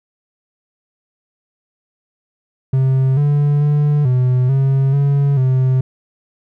triangle tone with pitch steps, 132.3 / 145.4 / 147.2 / 126.5 / 135.4 / 141 / 129.8 Hz, C3 / D3 / D3 / B2 / C#3 / C#3 / C3, +20 / -17 / +4 / +42 / -40 / +30 / -13 cents, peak -9 dBFS, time 2.73-5.81 s, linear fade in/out 5 ms, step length 440 ms, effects none

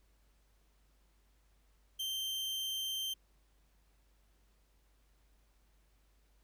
40% pulse tone, 3136 Hz, G7, in tune, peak -35 dBFS, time 1.99-3.14 s, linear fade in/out 10 ms, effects added 50 Hz sine -67 dBFS peak until 6.43 s + pink hiss -75 dBFS RMS until 6.43 s

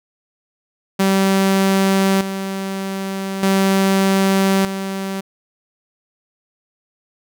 sawtooth tone with tremolo, 193.4 Hz, G3, 23 cents flat, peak -9 dBFS, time 0.99-5.21 s, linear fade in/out 10 ms, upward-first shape square, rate 0.41 Hz, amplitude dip 65%, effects none

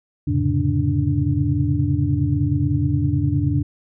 sine tone cluster, 85.4 / 106.3 / 132.5 / 142.2 / 292.4 Hz, F2 / G#2 / C3 / C#3 / D4, -38 / +41 / +22 / +45 / -7 cents, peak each -23 dBFS, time 0.27-3.63 s, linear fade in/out 10 ms, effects none

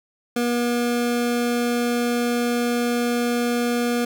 25% pulse tone, 240 Hz, B3, 49 cents flat, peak -16 dBFS, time 0.36-4.05 s, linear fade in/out 5 ms, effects none

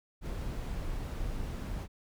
brown noise, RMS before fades -36 dBFS, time 0.21-1.88 s, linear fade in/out 50 ms, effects none

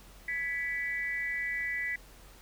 sine tone with amplitude modulation, 1975.5 Hz, B6, in tune, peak -27 dBFS, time 0.28-1.96 s, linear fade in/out 5 ms, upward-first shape sine, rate 299 Hz, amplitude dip 80%, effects added 44 Hz sine -54 dBFS peak until 2.41 s + pink hiss -56 dBFS RMS until 2.41 s

